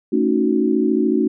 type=chord; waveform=sine; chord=D# half-diminished seventh; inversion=second; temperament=equal with one note detuned; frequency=223.2 / 277.2 / 311.1 / 370 Hz; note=A3 / C#4 / D#4 / F#4; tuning=+25 / 0 / 0 / 0 cents; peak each=-20 dBFS; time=0.12-1.28 s; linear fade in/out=10 ms; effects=none